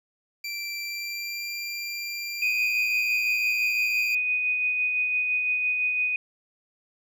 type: tone with pitch glide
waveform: 25% pulse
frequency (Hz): 2349 to 2375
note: D7 to D7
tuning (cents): 0 to +19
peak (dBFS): -27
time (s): 0.44-4.15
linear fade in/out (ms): 5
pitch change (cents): +19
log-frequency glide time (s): 0.81-1.51
type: tone with tremolo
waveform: sine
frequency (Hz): 2489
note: D#7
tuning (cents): 0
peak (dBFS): -21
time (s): 2.42-6.16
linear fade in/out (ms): 2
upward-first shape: sine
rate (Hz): 5.9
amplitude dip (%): 30
effects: none